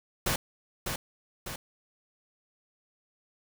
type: noise with echo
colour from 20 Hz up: pink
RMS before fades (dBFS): -28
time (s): 0.26-0.36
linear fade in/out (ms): 5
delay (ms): 600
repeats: 2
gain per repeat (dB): -5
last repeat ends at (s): 1.56
effects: none